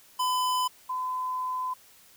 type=tone pair in turn; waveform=square / sine; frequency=1008 / 1015.6 Hz; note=B5 / B5; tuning=+35 / +48 cents; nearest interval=unison; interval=13 cents; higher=second; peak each=-25 / -28 dBFS; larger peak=first; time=0.19-0.68 / 0.89-1.74 s; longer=second; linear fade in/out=10 ms; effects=white hiss -56 dBFS RMS until 2.16 s